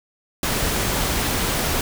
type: noise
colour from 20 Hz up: pink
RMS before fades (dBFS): -22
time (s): 0.43-1.81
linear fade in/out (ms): 2
effects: none